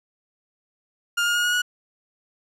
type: tone with pitch steps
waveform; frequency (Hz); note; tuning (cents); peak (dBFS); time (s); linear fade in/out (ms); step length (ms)
30% pulse; 1410 / 1422.3 / 1434.6 / 1447.1 / 1459.7; F6 / F6 / F6 / F#6 / F#6; +16 / +31 / +46 / -39 / -24; -17; 1.17-1.62; 10; 90
effects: low-pass 11000 Hz 12 dB/octave